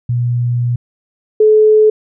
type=tone pair in turn; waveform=sine; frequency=121.1 / 430.1 Hz; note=B2 / A4; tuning=-34 / -39 cents; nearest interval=octave + minor seventh; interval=2195 cents; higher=second; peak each=-12 / -5 dBFS; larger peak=second; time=0.09-0.76 / 1.4-1.9 s; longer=first; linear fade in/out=5 ms; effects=none